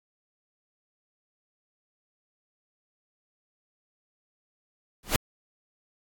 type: noise with exponential growth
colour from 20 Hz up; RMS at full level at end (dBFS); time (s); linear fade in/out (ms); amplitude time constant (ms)
pink; -18; 5.03-5.16; 2; 27
effects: AAC 64 kbps